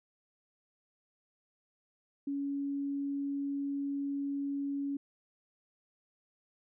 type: tone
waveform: sine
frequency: 280.5 Hz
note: C#4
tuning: 21 cents sharp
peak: -32 dBFS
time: 2.27-4.97 s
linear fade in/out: 5 ms
effects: none